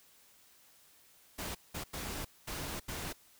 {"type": "noise bursts at uneven times", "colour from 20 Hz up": "pink", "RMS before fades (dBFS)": -40, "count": 5, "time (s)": [[1.38, 1.55], [1.74, 1.84], [1.93, 2.25], [2.47, 2.8], [2.88, 3.13]], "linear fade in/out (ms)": 10, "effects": ["white hiss -63 dBFS RMS until 3.39 s"]}